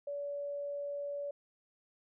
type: tone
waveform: sine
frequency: 572 Hz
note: D5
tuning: 46 cents flat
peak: -36 dBFS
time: 0.07-1.31 s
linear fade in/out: 5 ms
effects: none